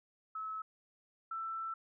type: tone pair in turn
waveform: sine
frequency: 1296 / 1330.9 Hz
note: E6 / E6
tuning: -30 / +16 cents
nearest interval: unison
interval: 46 cents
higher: second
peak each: -38 / -37 dBFS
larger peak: second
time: 0.35-0.62 / 1.31-1.74 s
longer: second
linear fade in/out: 5 ms
effects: none